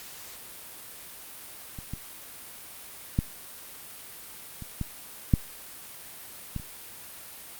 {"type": "clicks", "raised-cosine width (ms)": 5, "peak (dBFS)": [-26, -21, -10, -26, -17, -6, -19, -29], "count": 8, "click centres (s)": [1.788, 1.936, 3.189, 4.623, 4.813, 5.338, 6.563, 6.598], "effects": ["white hiss -44 dBFS RMS until 7.59 s", "Opus 48 kbps"]}